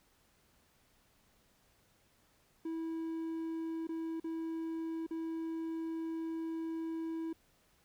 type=tone with dropouts; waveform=triangle; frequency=326 Hz; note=E4; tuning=19 cents flat; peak=-34 dBFS; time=2.65-7.33 s; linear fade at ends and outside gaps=5 ms; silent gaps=3.871-3.89 / 4.2-4.242 / 5.066-5.108 s; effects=pink hiss -70 dBFS RMS until 7.84 s